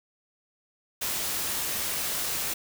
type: noise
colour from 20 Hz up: white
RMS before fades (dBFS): -30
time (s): 1.01-2.54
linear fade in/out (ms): 10
effects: none